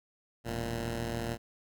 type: tone pair together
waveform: 10% pulse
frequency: 41.05 / 116.1 Hz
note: E1 / A#2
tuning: -6 / -7 cents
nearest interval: octave + tritone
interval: 1799 cents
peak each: -30 / -26 dBFS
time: 0.44-1.38 s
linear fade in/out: 50 ms
effects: none